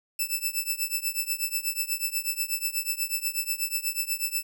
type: tone with tremolo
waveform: 5% pulse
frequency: 2637 Hz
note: E7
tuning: in tune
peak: -14 dBFS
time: 0.19-4.43 s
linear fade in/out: 5 ms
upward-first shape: triangle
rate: 8.2 Hz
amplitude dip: 95%
effects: none